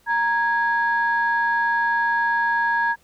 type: tone pair together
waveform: sine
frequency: 932.3 / 1655.4 Hz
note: A#5 / G#6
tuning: 0 / -6 cents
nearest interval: minor seventh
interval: 994 cents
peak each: -20 dBFS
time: 0.06-2.96 s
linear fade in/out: 50 ms
effects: tanh soft clip ceiling -11 dBFS + pink hiss -59 dBFS RMS until 3.03 s